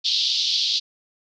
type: band-pass noise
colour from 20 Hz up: pink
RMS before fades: -22 dBFS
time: 0.04-0.8 s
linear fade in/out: 20 ms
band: 3300 to 5000 Hz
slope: 48 dB/octave
effects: none